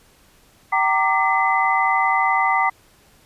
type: tone cluster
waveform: sine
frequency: 770 / 922 / 1179 / 2023 Hz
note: G5 / A#5 / D6 / B6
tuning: -31 / -19 / +6 / +41 cents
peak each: -21 dBFS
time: 0.72-2.7 s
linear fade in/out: 10 ms
effects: pink hiss -54 dBFS RMS until 3.25 s + resampled to 32000 Hz